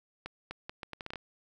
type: accelerating click train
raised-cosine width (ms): 0.3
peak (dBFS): -23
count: 10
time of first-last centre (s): 0.26-1.158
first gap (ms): 250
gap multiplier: 0.74
effects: 10-bit